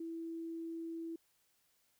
sine tone, 330 Hz, E4, 2 cents sharp, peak -40 dBFS, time 0-1.16 s, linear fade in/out 5 ms, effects white hiss -75 dBFS RMS until 1.99 s

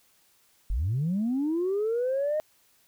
sine linear sweep, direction up, 38.37 to 623 Hz, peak -23 dBFS, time 0.7-2.4 s, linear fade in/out 0 ms, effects tanh soft clip ceiling -21 dBFS + white hiss -64 dBFS RMS until 2.87 s

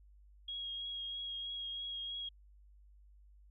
sine tone with vibrato, 3286 Hz, G#7, 19 cents flat, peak -39 dBFS, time 0.48-2.29 s, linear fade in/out 5 ms, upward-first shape triangle, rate 3.1 Hz, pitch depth 18 cents each way, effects added 50 Hz sine -58 dBFS peak until 3.5 s

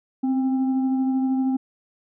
sine tone with frequency modulation, 261.6 Hz, C4, in tune, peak -19 dBFS, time 0.23-1.57 s, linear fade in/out 10 ms, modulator 536 Hz, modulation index 0.33, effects none

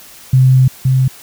sine tone pair in turn, 130 / 130.69 Hz, C3 / C3, -11 / -2 cents, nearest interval unison, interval 9 cents, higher second, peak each -5 / -8 dBFS, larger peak first, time 0.33-0.68 / 0.85-1.08 s, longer first, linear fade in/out 5 ms, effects white hiss -38 dBFS RMS until 1.22 s

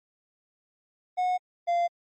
triangle tone pair in turn, 729 / 691.6 Hz, F#5 / F5, -26 / -17 cents, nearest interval minor second, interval 91 cents, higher first, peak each -21 / -20 dBFS, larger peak second, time 1.17-1.38 / 1.67-1.88 s, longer neither, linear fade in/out 20 ms, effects MP3 32 kbps

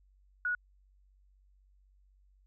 sine tone, 1460 Hz, F#6, 24 cents flat, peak -29 dBFS, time 0.45-0.55 s, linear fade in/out 2 ms, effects added 48 Hz sine -62 dBFS peak until 2.46 s

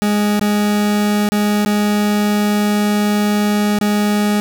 40% pulse tone with dropouts, 207.7 Hz, G#3, in tune, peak -12 dBFS, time 0.02-4.4 s, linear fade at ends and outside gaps 0 ms, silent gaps 0.395-0.412 / 1.289-1.32 / 1.649-1.66 / 3.787-3.812 s, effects 7-bit

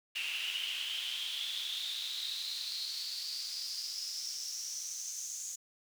brown noise with high-pass filter sweep, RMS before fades -39 dBFS, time 0.15-5.56 s, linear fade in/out 10 ms, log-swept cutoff 2700 to 6700 Hz, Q 8, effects none

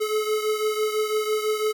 square beating tone pair, 427.8 / 433.8 Hz, A4 / A4, -49 / -25 cents, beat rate 6 Hz, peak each -24 / -29 dBFS, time 0-1.73 s, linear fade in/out 20 ms, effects none

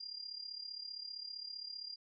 sine tone with amplitude modulation, 4800 Hz, D8, 37 cents sharp, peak -40 dBFS, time 0-1.96 s, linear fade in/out 10 ms, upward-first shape sine, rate 35.3 Hz, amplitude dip 75%, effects none

